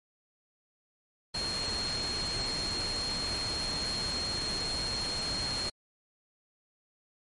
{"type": "tone in noise", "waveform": "sine", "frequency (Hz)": 4243, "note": "C8", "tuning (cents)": 23, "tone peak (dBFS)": -32, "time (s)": [1.34, 5.7], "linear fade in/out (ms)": 10, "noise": "pink", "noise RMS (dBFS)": -37, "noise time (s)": [1.34, 5.7], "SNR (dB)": 2, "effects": ["MP3 48 kbps"]}